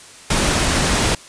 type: noise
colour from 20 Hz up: pink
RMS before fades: -17 dBFS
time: 0.3-1.15 s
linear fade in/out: 5 ms
effects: white hiss -41 dBFS RMS until 1.28 s + resampled to 22050 Hz